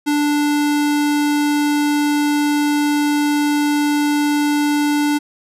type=tone; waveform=square; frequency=293.7 Hz; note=D4; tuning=in tune; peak=-15 dBFS; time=0.06-5.19 s; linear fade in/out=20 ms; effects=resampled to 32000 Hz